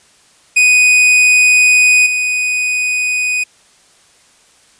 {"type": "tone with level steps", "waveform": "45% pulse", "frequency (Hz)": 2489, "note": "D#7", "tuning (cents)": 0, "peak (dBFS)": [-6, -13], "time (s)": [0.56, 3.44], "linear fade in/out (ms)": 10, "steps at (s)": 2.06, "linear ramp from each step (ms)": 5, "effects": ["white hiss -49 dBFS RMS until 4.79 s", "resampled to 22050 Hz"]}